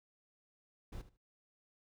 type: noise with echo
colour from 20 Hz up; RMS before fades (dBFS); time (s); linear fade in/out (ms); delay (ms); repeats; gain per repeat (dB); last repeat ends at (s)
brown; -44; 0.92-1.02; 10; 76; 2; -15; 1.172
effects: none